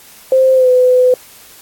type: tone with pitch glide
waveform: sine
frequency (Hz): 523.3 to 503.7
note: C5 to B4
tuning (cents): 0 to +34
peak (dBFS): -6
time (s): 0.32-1.14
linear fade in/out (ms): 2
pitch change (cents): -66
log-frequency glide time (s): 0.54-0.69
effects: white hiss -40 dBFS RMS until 1.61 s + AAC 64 kbps